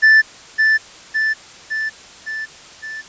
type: tone with echo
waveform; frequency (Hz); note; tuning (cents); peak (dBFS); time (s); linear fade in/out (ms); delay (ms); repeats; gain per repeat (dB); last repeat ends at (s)
triangle; 1760; A6; 0; -5; 0.02-0.22; 20; 560; 5; -4; 3.02
effects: white hiss -40 dBFS RMS until 3.08 s + resampled to 16000 Hz